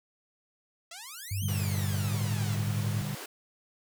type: exponential two-way sweep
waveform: 5% pulse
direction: up then down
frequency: 644 to 3232 to 644 Hz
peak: -30 dBFS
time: 0.91-2.56 s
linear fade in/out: 5 ms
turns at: 1.44 s
type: tone with pitch glide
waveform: sine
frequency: 98 to 105.64 Hz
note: G2 to G#2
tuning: 0 to +30 cents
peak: -29 dBFS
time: 1.31-3.02 s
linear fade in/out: 5 ms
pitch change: +130 cents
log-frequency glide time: 1.99-2.13 s
type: chord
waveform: sine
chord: G minor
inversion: first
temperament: equal with one note detuned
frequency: 116.54 / 146.83 / 196.56 Hz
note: Bb2 / D3 / G3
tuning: 0 / 0 / +5 cents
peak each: -38 / -34 / -37 dBFS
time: 1.42-3.15 s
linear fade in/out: 5 ms
type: high-pass noise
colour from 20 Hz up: pink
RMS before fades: -42 dBFS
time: 1.48-3.26 s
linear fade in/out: 5 ms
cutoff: 290 Hz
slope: 48 dB/octave
effects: none